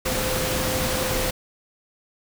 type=tone in noise; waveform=sine; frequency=516 Hz; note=C5; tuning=24 cents flat; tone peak=-28 dBFS; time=0.05-1.31 s; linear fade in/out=10 ms; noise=pink; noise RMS=-25 dBFS; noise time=0.05-1.31 s; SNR=-6 dB; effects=none